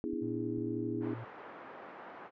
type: chord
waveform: sine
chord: E dominant seventh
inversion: second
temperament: just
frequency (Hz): 247.2 / 296.7 / 329.6 / 412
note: B3 / D4 / E4 / G#4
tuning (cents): +2 / +18 / 0 / -14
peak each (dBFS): -39 / -39 / -37 / -40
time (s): 0.04-1.14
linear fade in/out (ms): 0
type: clicks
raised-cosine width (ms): 5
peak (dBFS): -37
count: 2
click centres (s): 0.133 / 0.581
type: tone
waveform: triangle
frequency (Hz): 116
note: A#2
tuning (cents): -8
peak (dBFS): -39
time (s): 0.21-1.25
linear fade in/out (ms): 20
type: band-pass noise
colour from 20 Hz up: white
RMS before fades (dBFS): -48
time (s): 1-2.31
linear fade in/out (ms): 50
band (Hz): 270 to 1300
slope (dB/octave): 12
effects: low-pass 2000 Hz 12 dB/octave + MP3 64 kbps